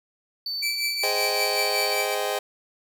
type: tone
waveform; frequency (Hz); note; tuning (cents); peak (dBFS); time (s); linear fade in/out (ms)
triangle; 4526; C#8; +35; -26; 0.46-1.94; 2
type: tone with tremolo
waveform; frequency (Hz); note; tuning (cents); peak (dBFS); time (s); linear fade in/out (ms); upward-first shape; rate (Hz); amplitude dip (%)
sawtooth; 2324; D7; -19; -20; 0.62-2.15; 10; triangle; 5.3; 80
type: chord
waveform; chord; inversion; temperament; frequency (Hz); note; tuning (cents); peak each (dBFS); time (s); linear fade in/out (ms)
sawtooth; Ab major seventh; none; just; 415.3 / 519.1 / 623 / 778.7; Ab4 / C5 / Eb5 / G5; 0 / -14 / +2 / -12; -26; 1.03-2.39; 5
effects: none